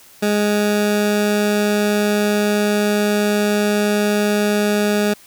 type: tone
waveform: 20% pulse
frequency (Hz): 207.7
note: G#3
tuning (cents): 0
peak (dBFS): -10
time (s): 0.22-5.14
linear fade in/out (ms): 10
effects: white hiss -46 dBFS RMS until 5.26 s